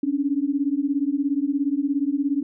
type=beating tone pair; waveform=sine; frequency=273.9 / 290.9 Hz; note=C#4 / D4; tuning=-21 / -16 cents; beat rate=17 Hz; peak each=-23 dBFS; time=0.03-2.43 s; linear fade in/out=5 ms; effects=none